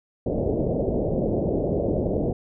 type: low-pass noise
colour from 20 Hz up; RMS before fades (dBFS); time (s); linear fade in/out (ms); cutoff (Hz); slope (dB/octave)
white; -24; 0.26-2.33; 5; 610; 48
effects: none